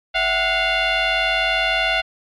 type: tone with frequency modulation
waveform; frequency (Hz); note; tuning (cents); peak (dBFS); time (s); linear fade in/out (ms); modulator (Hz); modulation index
sine; 659.3; E5; 0; -15; 0.14-2.02; 20; 706; 4.1
effects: tanh soft clip ceiling -12 dBFS + MP3 96 kbps